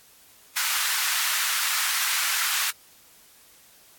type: high-pass noise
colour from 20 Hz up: pink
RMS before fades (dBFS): -25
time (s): 0.56-2.71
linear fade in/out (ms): 10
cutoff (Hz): 1200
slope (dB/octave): 24
effects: white hiss -54 dBFS RMS until 3.98 s + AAC 64 kbps